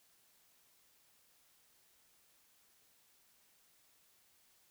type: silence
effects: white hiss -70 dBFS RMS until 4.7 s